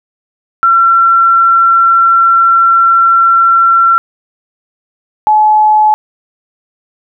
sine tone pair in turn, 1357 / 854.9 Hz, E6 / G#5, +50 / +50 cents, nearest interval minor sixth, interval 800 cents, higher first, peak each -4 dBFS, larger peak neither, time 0.63-3.98 / 5.27-5.94 s, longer first, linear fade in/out 0 ms, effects none

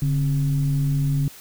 sine tone with frequency modulation, 143.2 Hz, D3, 43 cents flat, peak -18 dBFS, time 0.02-1.28 s, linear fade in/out 2 ms, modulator 124 Hz, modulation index 0.46, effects white hiss -44 dBFS RMS until 1.4 s

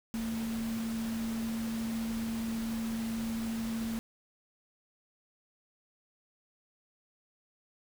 sine tone in noise, 226.4 Hz, A3, 50 cents sharp, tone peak -32 dBFS, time 0.14-3.99 s, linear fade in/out 0 ms, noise pink, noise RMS -44 dBFS, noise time 0.14-3.99 s, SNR +9 dB, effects none

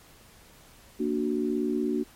sine chord, Bb augmented, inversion none, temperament equal, 233.1 / 293.7 / 370 Hz, Bb3 / D4 / F#4, 0 / 0 / 0 cents, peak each -29 dBFS, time 0.99-2.04 s, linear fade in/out 20 ms, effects pink hiss -54 dBFS RMS until 2.15 s + MP3 64 kbps

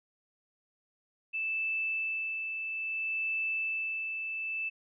sine tone with tremolo, 2637 Hz, E7, in tune, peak -29 dBFS, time 1.33-4.7 s, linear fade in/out 20 ms, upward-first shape sine, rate 0.6 Hz, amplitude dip 40%, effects none

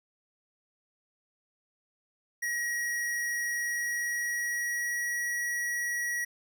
square tone with pitch glide, 1903 to 1917.3 Hz, A#6 to A#6, +35 to +48 cents, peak -30 dBFS, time 2.42-6.25 s, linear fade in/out 10 ms, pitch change +13 cents, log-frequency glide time 3.46-5.29 s, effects none

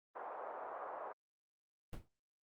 pink band-pass noise, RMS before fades -46 dBFS, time 0.15-1.13 s, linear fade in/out 10 ms, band 540 to 1200 Hz, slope 24 dB/octave
brown noise with exponential decay, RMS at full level -39 dBFS, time 1.93-2.08 s, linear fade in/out 0 ms, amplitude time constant 32 ms
effects Opus 32 kbps

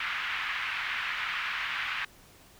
white band-pass noise, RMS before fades -33 dBFS, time 0-2.05 s, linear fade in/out 5 ms, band 1200 to 2600 Hz, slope 24 dB/octave, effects pink hiss -56 dBFS RMS until 2.59 s

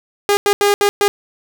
sawtooth tone bursts at uneven times, 406.9 Hz, G#4, 35 cents flat, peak -7 dBFS, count 5, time 0.29-0.37 / 0.46-0.53 / 0.61-0.74 / 0.81-0.89 / 1.01-1.08 s, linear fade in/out 0 ms, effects none

